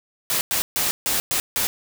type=noise bursts at uneven times; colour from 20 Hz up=white; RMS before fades=-22 dBFS; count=6; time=0.3-0.41 / 0.51-0.62 / 0.76-0.91 / 1.06-1.2 / 1.31-1.4 / 1.56-1.67 s; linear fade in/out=0 ms; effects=none